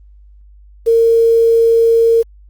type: tone with quantisation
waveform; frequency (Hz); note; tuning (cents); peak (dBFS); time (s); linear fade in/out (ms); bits
sine; 458.5; A#4; -29; -7; 0.86-2.23; 20; 6
effects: added 50 Hz sine -39 dBFS peak until 2.49 s + Opus 24 kbps